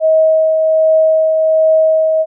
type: tone with tremolo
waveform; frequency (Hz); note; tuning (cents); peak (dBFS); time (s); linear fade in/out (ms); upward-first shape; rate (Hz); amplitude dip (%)
sine; 635; D#5; +35; -6; 0-2.26; 50; triangle; 1.3; 35
effects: none